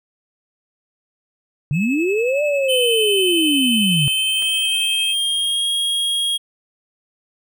sine linear two-way sweep, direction up then down, 133.4 to 600 to 133.4 Hz, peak -16 dBFS, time 1.71-4.08 s, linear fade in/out 0 ms, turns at 2.43 s
triangle tone with tremolo, 2589 Hz, E7, 32 cents flat, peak -21 dBFS, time 1.72-5.15 s, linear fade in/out 50 ms, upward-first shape sine, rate 11 Hz, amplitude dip 40%
square tone with pitch glide, 3054 to 3273 Hz, G7 to G#7, -46 to -26 cents, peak -18 dBFS, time 2.68-6.38 s, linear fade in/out 20 ms, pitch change +120 cents, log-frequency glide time 3.88-5.69 s
clicks, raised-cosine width 0.3 ms, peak -23 dBFS, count 2, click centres 4.421 / 4.427 s
effects none

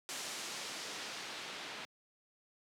white noise with low-pass filter sweep, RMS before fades -44 dBFS, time 0.09-1.85 s, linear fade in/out 0 ms, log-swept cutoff 7700 to 3200 Hz, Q 0.82, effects high-pass 200 Hz 12 dB/octave

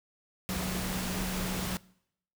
sine tone in noise, 185.3 Hz, F#3, 3 cents sharp, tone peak -34 dBFS, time 0.49-1.77 s, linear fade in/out 0 ms, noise pink, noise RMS -35 dBFS, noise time 0.49-1.77 s, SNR -2 dB, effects noise-tail reverb RT60 0.7 s tail -22 dB re dry

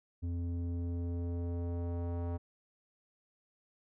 square tone with low-pass filter sweep, 86.2 Hz, F2, 22 cents flat, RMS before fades -36 dBFS, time 0.22-2.38 s, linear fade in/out 20 ms, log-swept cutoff 230 to 800 Hz, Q 1.2, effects none

